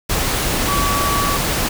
sine tone in noise, 1139 Hz, C#6, 47 cents sharp, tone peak -19 dBFS, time 0.68-1.37 s, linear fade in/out 10 ms, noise pink, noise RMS -19 dBFS, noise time 0.09-1.69 s, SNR -3 dB, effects none

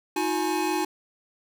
square tone cluster, 316.1 / 361 / 843 Hz, D#4 / F#4 / G#5, +27 / -43 / +26 cents, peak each -29 dBFS, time 0.16-0.85 s, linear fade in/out 5 ms, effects none

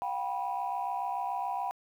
sine tone cluster, 719 / 786 / 977 Hz, F#5 / G5 / B5, -50 / +4 / -19 cents, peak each -36 / -33 / -34 dBFS, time 0.02-1.71 s, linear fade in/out 0 ms, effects tanh soft clip ceiling -24 dBFS + 10-bit

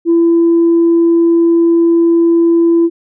sine tone, 336.2 Hz, E4, 34 cents sharp, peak -5 dBFS, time 0.05-2.9 s, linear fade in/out 50 ms, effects tanh soft clip ceiling -3 dBFS

